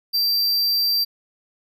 square tone, 4699 Hz, D8, in tune, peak -18 dBFS, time 0.13-1.05 s, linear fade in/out 20 ms, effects none

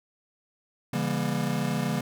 square chord, C# diminished seventh, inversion none, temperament just, 138.59 / 166.31 / 199.57 / 239.5 Hz, C#3 / E3 / G3 / Bb3, 0 / +16 / +31 / +47 cents, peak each -32 dBFS, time 0.93-2.01 s, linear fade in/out 5 ms, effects none

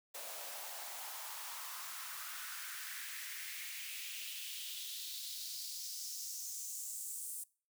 white noise with high-pass filter sweep, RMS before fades -45 dBFS, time 0.14-7.44 s, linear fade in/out 10 ms, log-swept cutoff 570 to 9000 Hz, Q 2.9, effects noise-tail reverb RT60 0.4 s tail -23 dB re dry

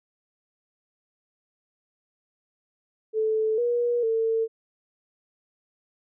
sine tone with pitch steps, 437.3 / 479.8 / 450 Hz, A4 / A#4 / A4, -11 / +50 / +39 cents, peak -21 dBFS, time 3.13-4.48 s, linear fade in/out 50 ms, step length 450 ms, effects none

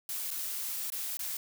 blue noise with dropouts, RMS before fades -36 dBFS, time 0.09-1.37 s, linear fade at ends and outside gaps 2 ms, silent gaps 0.306-0.311 / 0.902-0.921 / 1.171-1.192 s, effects none

